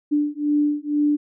sine beating tone pair, 293.7 / 295.8 Hz, D4 / D4, 0 / +13 cents, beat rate 2.1 Hz, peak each -21 dBFS, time 0.11-1.17 s, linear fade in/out 20 ms, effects none

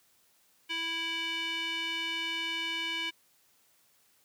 square tone with band-pass filter, 329.6 Hz, E4, in tune, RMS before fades -34 dBFS, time 0.69-3.11 s, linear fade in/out 20 ms, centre 2700 Hz, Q 4.9, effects white hiss -67 dBFS RMS until 4.24 s + high-pass 80 Hz 12 dB/octave

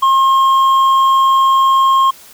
sine tone with hard clipping, 1071 Hz, C6, 40 cents sharp, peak -9 dBFS, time 0.02-2.11 s, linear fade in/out 10 ms, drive 4 dB, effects white hiss -40 dBFS RMS until 2.33 s

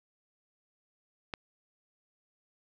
click, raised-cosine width 0.3 ms, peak -19 dBFS, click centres 1.338 s, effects none

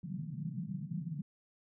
white band-pass noise, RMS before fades -40 dBFS, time 0.03-1.22 s, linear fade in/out 2 ms, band 140 to 190 Hz, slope 48 dB/octave, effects none

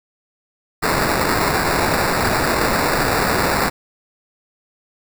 white noise with sample-and-hold, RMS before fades -18 dBFS, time 0.82-3.7 s, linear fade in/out 20 ms, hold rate 3150 Hz, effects none

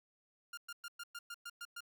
sawtooth tone bursts, 1404 Hz, F6, 9 cents sharp, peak -40 dBFS, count 9, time 0.53-1.806 s, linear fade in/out 5 ms, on 44 ms, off 110 ms, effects none

